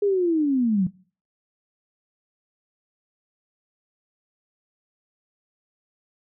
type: linear sweep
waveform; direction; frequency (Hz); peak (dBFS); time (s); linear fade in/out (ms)
sine; down; 415.3 to 174.61; -18; 0.02-0.87; 5
effects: noise-tail reverb RT60 0.4 s tail -20 dB re dry

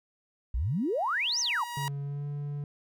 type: tone with exponential growth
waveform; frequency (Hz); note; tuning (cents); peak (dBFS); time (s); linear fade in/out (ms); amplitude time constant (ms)
sawtooth; 956; A#5; +43; -27; 0.54-1.88; 0; 290
type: exponential two-way sweep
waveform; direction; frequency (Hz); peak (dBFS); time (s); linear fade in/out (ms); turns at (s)
sine; up then down; 51 to 6400 to 836; -26; 0.54-1.64; 5; 1.4
type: tone with pitch glide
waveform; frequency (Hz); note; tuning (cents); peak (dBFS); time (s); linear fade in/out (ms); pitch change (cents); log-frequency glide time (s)
triangle; 141.1 to 144.65; C#3 to D3; +31 to -26; -30; 1.77-2.64; 2; +43; 2.02-2.26
effects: none

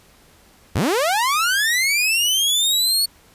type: linear sweep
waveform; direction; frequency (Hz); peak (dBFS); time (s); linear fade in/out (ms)
sawtooth; up; 60.6 to 4435; -13; 0.75-3.06; 10
effects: pink hiss -52 dBFS RMS until 3.34 s + resampled to 32000 Hz

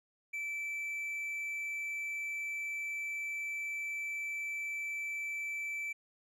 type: tone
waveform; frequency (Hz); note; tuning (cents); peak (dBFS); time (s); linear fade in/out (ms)
triangle; 2322; D7; -20; -34; 0.33-5.93; 10
effects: none

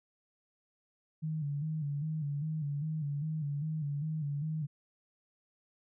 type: tone with vibrato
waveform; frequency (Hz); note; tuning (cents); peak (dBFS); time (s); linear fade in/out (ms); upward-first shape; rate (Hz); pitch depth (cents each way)
sine; 150; D3; +37; -32; 1.22-4.67; 20; square; 2.5; 76
effects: none

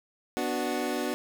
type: chord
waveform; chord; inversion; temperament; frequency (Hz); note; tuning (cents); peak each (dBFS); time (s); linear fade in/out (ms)
25% pulse; B minor; none; equal; 246.9 / 293.7 / 370; B3 / D4 / F#4; 0 / 0 / 0; -29; 0.37-1.14; 0
effects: 9-bit

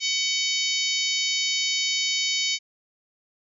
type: harmonic tone with a mistuned harmonic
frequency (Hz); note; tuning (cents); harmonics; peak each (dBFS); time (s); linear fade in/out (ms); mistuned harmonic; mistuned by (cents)
750; F#5; +23; 3 / 4 / 5 / 6 / 7 / 8 / 9; -28 / -29 / -30 / -31 / -31 / -32 / -33; 0-2.59; 50; 4; +28
effects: none

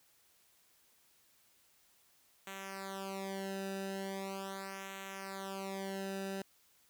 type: tone with flanger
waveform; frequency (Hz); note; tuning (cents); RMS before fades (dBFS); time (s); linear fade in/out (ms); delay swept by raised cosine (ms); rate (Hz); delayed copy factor
sawtooth; 194; G3; -18; -42; 2.47-6.42; 2; 0.2 to 0.92; 0.4; -0.95
effects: white hiss -69 dBFS RMS until 6.89 s

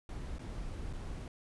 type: noise with dropouts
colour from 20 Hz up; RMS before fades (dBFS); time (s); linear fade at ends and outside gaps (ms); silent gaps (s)
brown; -41; 0.09-1.28; 2; 0.385-0.392 / 0.929-0.933
effects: resampled to 24000 Hz

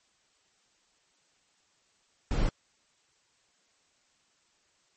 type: noise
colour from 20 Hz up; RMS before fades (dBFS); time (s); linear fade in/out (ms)
brown; -26; 2.31-2.49; 0
effects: white hiss -69 dBFS RMS until 4.96 s + MP3 32 kbps

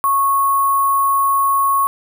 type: tone with sample-and-hold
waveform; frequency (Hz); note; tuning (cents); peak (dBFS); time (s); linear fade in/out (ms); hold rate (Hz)
sine; 1100; C#6; -14; -12; 0.04-1.87; 0; 11025
effects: none

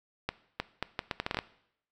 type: accelerating click train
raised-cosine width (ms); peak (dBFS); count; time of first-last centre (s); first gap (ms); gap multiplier
0.3; -14; 11; 0.29-1.389; 310; 0.73
effects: noise-tail reverb RT60 0.7 s tail -18 dB re dry

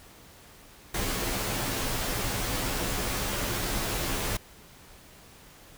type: noise with comb filter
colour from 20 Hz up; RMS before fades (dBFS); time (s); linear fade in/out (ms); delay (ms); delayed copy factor
pink; -30; 0.94-4.37; 5; 13; -0.65
effects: pink hiss -52 dBFS RMS until 5.77 s

